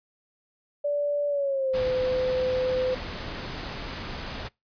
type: tone with pitch glide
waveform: sine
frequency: 580 to 510.8 Hz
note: D5 to C5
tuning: -22 to -42 cents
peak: -23 dBFS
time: 0.84-2.95 s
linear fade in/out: 10 ms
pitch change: -220 cents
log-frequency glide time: 1.28-1.82 s
type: noise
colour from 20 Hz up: pink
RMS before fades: -35 dBFS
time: 1.73-4.49 s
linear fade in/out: 20 ms
effects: noise-tail reverb RT60 0.2 s tail -24 dB re dry + resampled to 11025 Hz